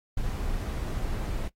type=noise; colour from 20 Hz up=brown; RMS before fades=-30 dBFS; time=0.17-1.48 s; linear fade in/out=5 ms; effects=noise-tail reverb RT60 0.1 s tail -18 dB re dry + AAC 48 kbps